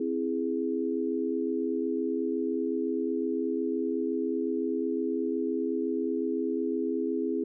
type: chord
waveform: sine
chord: C augmented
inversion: none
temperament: equal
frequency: 261.6 / 329.6 / 415.3 Hz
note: C4 / E4 / G#4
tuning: 0 / 0 / 0 cents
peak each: -31 dBFS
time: 0-7.44 s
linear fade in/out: 5 ms
effects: none